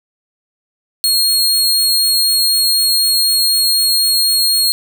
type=tone; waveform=sawtooth; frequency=4276 Hz; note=C8; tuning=37 cents sharp; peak=-8 dBFS; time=1.04-4.72 s; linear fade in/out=0 ms; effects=none